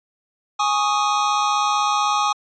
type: chord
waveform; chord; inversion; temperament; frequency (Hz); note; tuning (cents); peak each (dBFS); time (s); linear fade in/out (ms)
square; Ab suspended fourth; none; equal; 830.6 / 1108.7 / 1244.5; Ab5 / Db6 / Eb6; 0 / 0 / 0; -22 / -24 / -22; 0.59-2.33; 10
effects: resampled to 16000 Hz